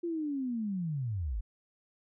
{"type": "linear sweep", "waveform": "sine", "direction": "down", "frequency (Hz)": [349.2, 43.65], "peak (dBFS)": -31, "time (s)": [0.03, 1.41], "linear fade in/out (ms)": 10, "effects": []}